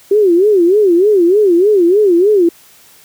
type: tone with vibrato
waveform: sine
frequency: 380.4 Hz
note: F#4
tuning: 48 cents sharp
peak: -6 dBFS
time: 0.11-2.49 s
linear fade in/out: 5 ms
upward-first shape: sine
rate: 3.3 Hz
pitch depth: 210 cents each way
effects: white hiss -44 dBFS RMS until 3.04 s + high-pass 60 Hz 12 dB/octave